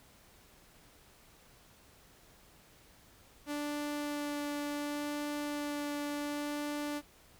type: tone with vibrato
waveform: sawtooth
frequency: 292.3 Hz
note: D4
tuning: 8 cents flat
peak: -31 dBFS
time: 3.46-7.02 s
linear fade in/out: 50 ms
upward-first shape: sine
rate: 0.69 Hz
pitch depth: 8 cents each way
effects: pink hiss -61 dBFS RMS until 7.39 s